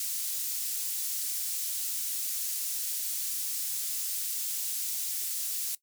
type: high-pass noise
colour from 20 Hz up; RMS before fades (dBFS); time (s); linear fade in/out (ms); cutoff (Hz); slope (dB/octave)
pink; -33; 0-5.75; 2; 7300; 12
effects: noise-tail reverb RT60 0.1 s tail -18 dB re dry